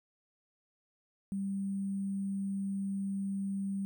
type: tone with sample-and-hold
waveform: sine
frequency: 196 Hz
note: G3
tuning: in tune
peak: -32 dBFS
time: 1.32-3.85 s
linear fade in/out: 0 ms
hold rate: 8820 Hz
effects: none